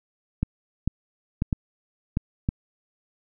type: clicks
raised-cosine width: 5 ms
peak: -10 dBFS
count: 6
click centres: 0.43 / 0.876 / 1.421 / 1.528 / 2.171 / 2.489 s
effects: none

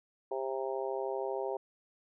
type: harmonic tone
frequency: 132.9 Hz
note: C3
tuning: 27 cents sharp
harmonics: 3 / 4 / 5 / 6 / 7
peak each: -36 / -38 / -40 / -42 / -43 dBFS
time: 0.31-1.57 s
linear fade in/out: 5 ms
effects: none

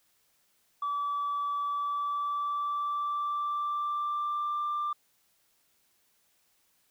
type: tone with pitch glide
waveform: sine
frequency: 1152 to 1185.8 Hz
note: D6 to D6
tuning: -34 to +16 cents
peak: -27 dBFS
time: 0.82-4.93 s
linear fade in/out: 5 ms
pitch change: +50 cents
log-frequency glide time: 1.62-4.66 s
effects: tanh soft clip ceiling -26 dBFS + white hiss -70 dBFS RMS until 6.9 s

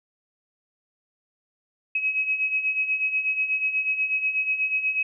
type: beating tone pair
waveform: sine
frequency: 2546 / 2554.2 Hz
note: D#7 / D#7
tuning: +39 / +45 cents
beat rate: 8.2 Hz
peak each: -29 / -23 dBFS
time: 1.95-5.03 s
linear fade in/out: 5 ms
effects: none

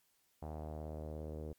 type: tone with low-pass filter sweep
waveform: sawtooth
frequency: 77.2 Hz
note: D#2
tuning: 13 cents flat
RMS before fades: -44 dBFS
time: 0.42-1.53 s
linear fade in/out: 5 ms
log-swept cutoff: 770 to 470 Hz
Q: 3.1
effects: white hiss -75 dBFS RMS until 1.58 s + MP3 96 kbps

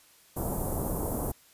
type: band-stop noise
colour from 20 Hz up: pink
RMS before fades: -31 dBFS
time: 0.36-1.32 s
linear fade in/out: 10 ms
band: 920 to 10000 Hz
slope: 24 dB/octave
effects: white hiss -59 dBFS RMS until 1.53 s + resampled to 32000 Hz

